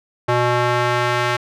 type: tone with band-pass filter sweep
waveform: square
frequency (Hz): 121.9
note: B2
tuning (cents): -22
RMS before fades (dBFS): -18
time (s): 0.28-1.37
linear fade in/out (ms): 10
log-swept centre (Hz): 920 to 1700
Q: 0.81
effects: none